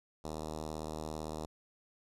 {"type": "tone with notch filter", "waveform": "5% pulse", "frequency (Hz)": 77.8, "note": "D#2", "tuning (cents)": 0, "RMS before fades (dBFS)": -41, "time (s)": [0.24, 1.46], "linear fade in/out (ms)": 5, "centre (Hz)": 2200, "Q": 0.7, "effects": ["low-pass 10000 Hz 12 dB/octave"]}